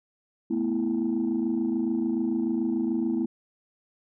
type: chord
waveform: sine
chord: A suspended second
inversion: none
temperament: equal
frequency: 220 / 246.9 / 329.6 Hz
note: A3 / B3 / E4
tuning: 0 / 0 / 0 cents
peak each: -28 / -27 / -26 dBFS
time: 0.5-3.26 s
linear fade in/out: 10 ms
effects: tanh soft clip ceiling -18 dBFS